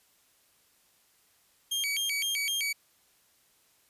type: tone with vibrato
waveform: sawtooth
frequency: 2699 Hz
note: E7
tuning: 40 cents sharp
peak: -25 dBFS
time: 1.71-2.73 s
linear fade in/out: 10 ms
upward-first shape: square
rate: 3.9 Hz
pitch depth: 300 cents each way
effects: white hiss -66 dBFS RMS until 3.89 s + resampled to 32000 Hz